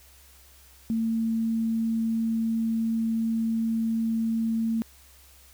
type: tone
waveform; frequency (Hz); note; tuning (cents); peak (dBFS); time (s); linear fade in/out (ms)
sine; 225.7; A3; +44; -23; 0.9-4.82; 0
effects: added 66 Hz sine -55 dBFS peak until 5.53 s + white hiss -55 dBFS RMS until 5.53 s